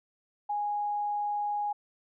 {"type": "tone", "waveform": "sine", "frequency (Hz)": 827, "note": "G#5", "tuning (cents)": -8, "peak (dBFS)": -28, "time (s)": [0.49, 1.73], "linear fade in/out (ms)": 10, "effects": []}